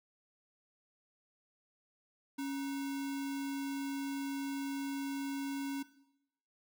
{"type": "tone with sample-and-hold", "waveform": "sine", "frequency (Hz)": 276.4, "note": "C#4", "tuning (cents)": -5, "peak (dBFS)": -35, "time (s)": [2.38, 5.83], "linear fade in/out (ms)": 10, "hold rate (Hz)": 1225, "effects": ["noise-tail reverb RT60 0.8 s tail -17 dB re dry"]}